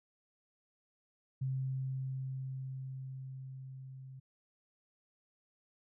sine tone with level ramp, 132.1 Hz, C3, 17 cents sharp, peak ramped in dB -32 to -47 dBFS, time 1.41-4.2 s, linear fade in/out 10 ms, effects none

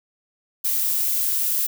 violet noise, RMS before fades -22 dBFS, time 0.64-1.67 s, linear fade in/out 10 ms, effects none

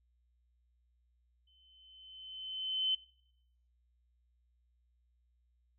sine tone with exponential growth, 3058 Hz, G7, 44 cents flat, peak -28 dBFS, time 1.47-2.95 s, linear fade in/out 5 ms, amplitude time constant 320 ms, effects noise-tail reverb RT60 0.8 s tail -21 dB re dry + added 60 Hz sine -70 dBFS peak until 5.78 s

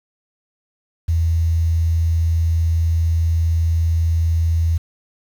sine tone with quantisation, 82.41 Hz, E2, in tune, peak -14 dBFS, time 1.08-4.78 s, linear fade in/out 10 ms, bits 7, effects none

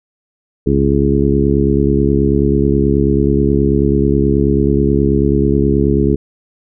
harmonic tone with a mistuned harmonic, 69.3 Hz, C#2, in tune, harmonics 1 / 2 / 3 / 4 / 5 / 6, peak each -17 / -17 / -17 / -17 / -17 / -17 dBFS, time 0.66-6.16 s, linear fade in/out 10 ms, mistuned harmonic 1, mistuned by -89 cents, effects none

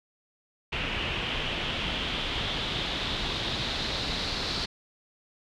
pink noise with low-pass filter sweep, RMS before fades -31 dBFS, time 0.72-4.66 s, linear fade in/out 10 ms, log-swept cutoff 2800 to 4300 Hz, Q 4.1, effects none

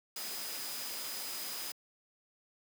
sine tone in noise, 4978 Hz, D#8, in tune, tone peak -45 dBFS, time 0.16-1.72 s, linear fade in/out 5 ms, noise white, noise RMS -41 dBFS, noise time 0.16-1.72 s, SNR -7 dB, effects high-pass 200 Hz 12 dB/octave

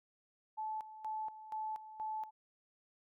sine tone with tremolo, 868 Hz, A5, 24 cents flat, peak -37 dBFS, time 0.57-2.31 s, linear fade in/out 20 ms, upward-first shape square, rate 2.1 Hz, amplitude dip 75%, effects none

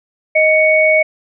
sine tone pair together, 625.2 / 2228 Hz, D#5 / C#7, +8 / +8 cents, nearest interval octave + minor seventh, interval 2200 cents, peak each -11 dBFS, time 0.35-1.03 s, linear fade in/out 10 ms, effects none

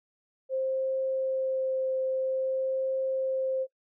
sine tone with vibrato, 526 Hz, C5, 9 cents sharp, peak -26 dBFS, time 0.49-3.67 s, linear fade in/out 50 ms, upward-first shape triangle, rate 0.5 Hz, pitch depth 9 cents each way, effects noise-tail reverb RT60 0.1 s tail -21 dB re dry

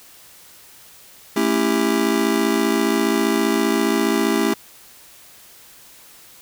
square chord, A dominant seventh, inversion none, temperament just, 220 / 275 / 330 / 396 Hz, A3 / C#4 / E4 / G4, 0 / -14 / +2 / +18 cents, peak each -23 dBFS, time 1.36-4.54 s, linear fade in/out 5 ms, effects white hiss -46 dBFS RMS until 6.41 s

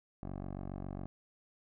10% pulse tone with low-pass filter, 47.27 Hz, F#1, 38 cents sharp, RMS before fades -42 dBFS, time 0.23-1.06 s, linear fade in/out 0 ms, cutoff 790 Hz, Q 0.99, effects none

